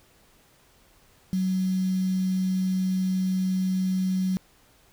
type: tone with quantisation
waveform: sine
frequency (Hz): 186.9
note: F#3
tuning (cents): +18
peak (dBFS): -22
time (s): 1.33-4.37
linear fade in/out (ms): 0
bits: 7
effects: pink hiss -59 dBFS RMS until 4.92 s